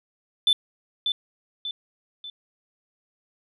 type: tone with echo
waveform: sine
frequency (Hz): 3520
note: A7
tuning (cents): 0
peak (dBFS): -14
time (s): 0.47-0.53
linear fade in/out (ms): 2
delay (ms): 590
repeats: 3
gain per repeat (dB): -7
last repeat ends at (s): 2.3
effects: tanh soft clip ceiling -13 dBFS